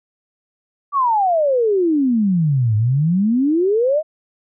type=exponential two-way sweep; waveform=sine; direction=down then up; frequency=1174.7 to 103.83 to 647 Hz; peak=-13 dBFS; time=0.92-4.03 s; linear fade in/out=50 ms; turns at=2.76 s; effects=none